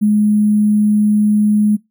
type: tone with sample-and-hold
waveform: sine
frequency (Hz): 209.9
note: G#3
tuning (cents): +19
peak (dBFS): -9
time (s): 0.01-1.77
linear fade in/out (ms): 20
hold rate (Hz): 11025
effects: noise-tail reverb RT60 0.2 s tail -24 dB re dry